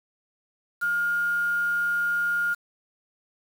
sine tone with quantisation, 1417 Hz, F6, 25 cents sharp, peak -22 dBFS, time 0.81-2.55 s, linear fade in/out 20 ms, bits 7, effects none

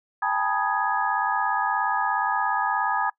sine tone cluster, 796 / 873 / 975 / 1244 / 1667 Hz, G5 / A5 / B5 / D#6 / G#6, +26 / -14 / -23 / -1 / +6 cents, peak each -28 dBFS, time 0.22-3.1 s, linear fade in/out 5 ms, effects noise-tail reverb RT60 0.1 s tail -24 dB re dry

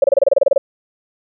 sine tone bursts, 554 Hz, C#5, 1 cent flat, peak -6 dBFS, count 12, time 0.02-0.58 s, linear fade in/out 5 ms, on 21 ms, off 28 ms, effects none

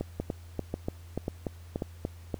two click trains, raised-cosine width 2 ms, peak -17 / -17 dBFS, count 4 / 9, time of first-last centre 0.2-1.822 / 0.01-2.342 s, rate 1.85 / 3.43 Hz, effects added 85 Hz sine -45 dBFS peak until 2.39 s + pink hiss -58 dBFS RMS until 2.39 s

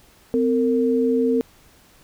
sine tone pair together, 256.2 / 456.5 Hz, C4 / A#4, -36 / -36 cents, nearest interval minor seventh, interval 1000 cents, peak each -19 dBFS, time 0.34-1.41 s, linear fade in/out 0 ms, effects pink hiss -53 dBFS RMS until 2.03 s

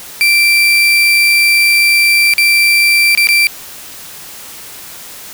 35% pulse tone with dropouts, 2349 Hz, D7, in tune, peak -5 dBFS, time 0.21-3.47 s, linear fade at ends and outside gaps 0 ms, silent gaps 2.337-2.381 / 3.15-3.175 / 3.271-3.288 s, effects white hiss -31 dBFS RMS until 5.33 s

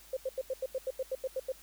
sine tone bursts, 523.3 Hz, C5, in tune, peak -30 dBFS, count 12, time 0.13-1.521 s, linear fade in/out 5 ms, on 38 ms, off 85 ms, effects added 50 Hz sine -61 dBFS peak until 1.62 s + white hiss -56 dBFS RMS until 1.62 s

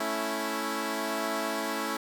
10% pulse chord, A major, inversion none, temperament equal, 220 / 277.2 / 329.6 Hz, A3 / C#4 / E4, 0 / 0 / 0 cents, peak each -26 / -26 / -25 dBFS, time 0-1.97 s, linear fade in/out 5 ms, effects none

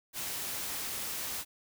white noise, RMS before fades -37 dBFS, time 0.13-1.45 s, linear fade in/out 50 ms, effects none

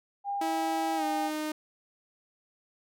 sine tone, 804 Hz, G5, 44 cents sharp, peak -29 dBFS, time 0.24-1.31 s, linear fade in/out 50 ms
sawtooth tone with pitch glide, 324.8 to 306.9 Hz, E4 to D#4, -26 to -24 cents, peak -27 dBFS, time 0.41-1.52 s, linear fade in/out 5 ms, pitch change -98 cents, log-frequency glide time 0.96-1.04 s
effects none

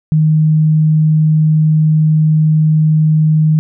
sine tone, 155.56 Hz, D#3, in tune, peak -7 dBFS, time 0.12-3.59 s, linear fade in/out 0 ms, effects none

